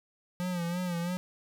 square tone with vibrato, 175.8 Hz, F3, 12 cents sharp, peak -31 dBFS, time 0.4-1.17 s, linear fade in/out 0 ms, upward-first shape sine, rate 3 Hz, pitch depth 65 cents each way, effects none

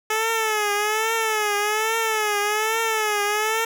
10% pulse tone with vibrato, 431 Hz, A4, 36 cents flat, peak -12 dBFS, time 0.1-3.65 s, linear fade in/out 5 ms, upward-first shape triangle, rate 1.2 Hz, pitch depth 100 cents each way, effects none

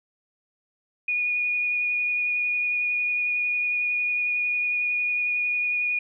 sine tone with vibrato, 2453 Hz, D#7, 25 cents flat, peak -22 dBFS, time 1.08-5.99 s, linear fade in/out 5 ms, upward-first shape sine, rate 11 Hz, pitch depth 10 cents each way, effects none

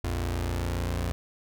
sawtooth tone pair together, 58.27 / 87.31 Hz, A#1 / F2, 0 / 0 cents, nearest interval perfect fifth, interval 700 cents, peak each -26 dBFS, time 0.04-1.12 s, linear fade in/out 0 ms, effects none

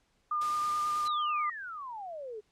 sine tone with vibrato, 1208 Hz, D6, 48 cents sharp, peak -28 dBFS, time 0.31-1.5 s, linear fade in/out 5 ms, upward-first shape triangle, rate 9.3 Hz, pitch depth 17 cents each way
white noise, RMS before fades -43 dBFS, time 0.41-1.08 s, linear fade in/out 5 ms
sine exponential sweep, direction down, 4186 to 408.2 Hz, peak -38 dBFS, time 1.05-2.41 s, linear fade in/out 20 ms
effects pink hiss -72 dBFS RMS until 2.51 s + low-pass 8000 Hz 12 dB/octave

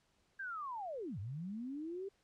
sine linear two-way sweep, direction down then up, 1623 to 90.5 to 402 Hz, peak -40 dBFS, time 0.39-2.09 s, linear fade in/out 10 ms, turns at 1.19 s, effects pink hiss -75 dBFS RMS until 2.23 s + low-pass 8000 Hz 12 dB/octave

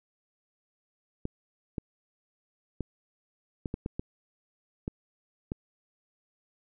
clicks, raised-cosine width 3 ms, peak -19 dBFS, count 9, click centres 1.254 / 1.782 / 2.807 / 3.658 / 3.741 / 3.861 / 3.995 / 4.879 / 5.519 s, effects none

